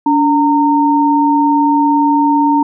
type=tone pair together; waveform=sine; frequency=288.1 / 918 Hz; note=D4 / A#5; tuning=-33 / -27 cents; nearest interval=octave + minor sixth; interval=2006 cents; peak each=-11 dBFS; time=0.06-2.63 s; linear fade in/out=5 ms; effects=none